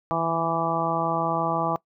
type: harmonic tone with a mistuned harmonic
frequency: 165.8 Hz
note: E3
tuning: 10 cents sharp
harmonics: 1 / 2 / 3 / 4 / 5 / 6 / 7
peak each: -31 / -32 / -33 / -28 / -28 / -32 / -28 dBFS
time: 0.11-1.76 s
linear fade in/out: 0 ms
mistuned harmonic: 1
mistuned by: -27 cents
effects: noise-tail reverb RT60 0.1 s tail -21 dB re dry